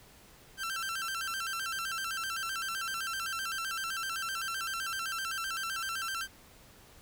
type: tone with vibrato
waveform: sawtooth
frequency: 1453 Hz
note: F#6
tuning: 32 cents flat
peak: -30 dBFS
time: 0.57-6.28 s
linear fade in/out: 50 ms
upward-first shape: square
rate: 7.8 Hz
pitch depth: 130 cents each way
effects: pink hiss -57 dBFS RMS until 7.01 s

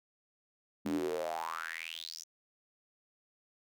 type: tone with high-pass filter sweep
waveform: square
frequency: 40.83 Hz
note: E1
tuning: 16 cents flat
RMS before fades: -38 dBFS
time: 0.85-2.24 s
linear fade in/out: 10 ms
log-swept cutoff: 230 to 6200 Hz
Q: 7.8
effects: none

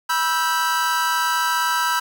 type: chord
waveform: 45% pulse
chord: E minor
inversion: second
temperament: equal with one note detuned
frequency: 974.7 / 1318.5 / 1568 Hz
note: B5 / E6 / G6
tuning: -23 / 0 / 0 cents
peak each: -22 / -23 / -24 dBFS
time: 0.09-2 s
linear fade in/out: 10 ms
effects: 8-bit

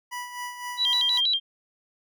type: tone with tremolo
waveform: 25% pulse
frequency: 981 Hz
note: B5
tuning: 12 cents flat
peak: -27 dBFS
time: 0.11-1.21 s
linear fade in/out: 20 ms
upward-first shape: sine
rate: 3.9 Hz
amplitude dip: 60%
type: tone with vibrato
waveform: sine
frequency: 3541 Hz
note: A7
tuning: 10 cents sharp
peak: -20 dBFS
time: 0.77-1.4 s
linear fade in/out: 50 ms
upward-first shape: square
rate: 6.2 Hz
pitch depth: 180 cents each way
effects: none

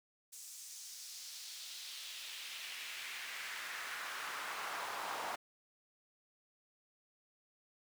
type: noise with high-pass filter sweep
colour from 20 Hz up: brown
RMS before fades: -45 dBFS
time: 0.32-5.36 s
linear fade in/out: 10 ms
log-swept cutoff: 7400 to 830 Hz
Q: 1.7
effects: none

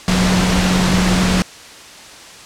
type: tone in noise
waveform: sine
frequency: 183.4 Hz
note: F#3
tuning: 15 cents flat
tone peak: -14 dBFS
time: 0.08-1.42 s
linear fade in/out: 0 ms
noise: pink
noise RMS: -17 dBFS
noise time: 0.08-1.42 s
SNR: 0 dB
effects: white hiss -37 dBFS RMS until 2.45 s + low-pass 7000 Hz 12 dB/octave

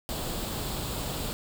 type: noise with comb filter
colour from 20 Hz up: pink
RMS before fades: -33 dBFS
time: 0.09-1.33 s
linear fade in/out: 0 ms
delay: 0.25 ms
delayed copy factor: +0.5
effects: none

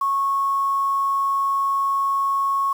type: tone with quantisation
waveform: sine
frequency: 1100 Hz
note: C#6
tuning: 14 cents flat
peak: -18 dBFS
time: 0.01-2.73 s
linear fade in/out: 5 ms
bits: 7
effects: none

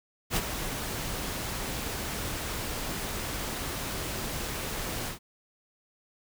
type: noise with ADSR envelope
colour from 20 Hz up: pink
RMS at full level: -25 dBFS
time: 0.3-5.19 s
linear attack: 65 ms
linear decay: 35 ms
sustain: -9 dB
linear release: 110 ms
effects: none

